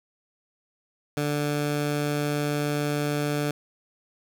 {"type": "tone", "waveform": "15% pulse", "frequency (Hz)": 146.83, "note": "D3", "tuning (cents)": 0, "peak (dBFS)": -18, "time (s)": [1.17, 3.51], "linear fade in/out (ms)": 2, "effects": []}